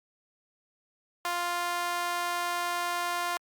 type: tone with high-pass filter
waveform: sawtooth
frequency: 350 Hz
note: F4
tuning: 4 cents sharp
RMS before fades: -31 dBFS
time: 1.25-3.37 s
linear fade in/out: 0 ms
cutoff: 910 Hz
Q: 1.8
effects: Opus 48 kbps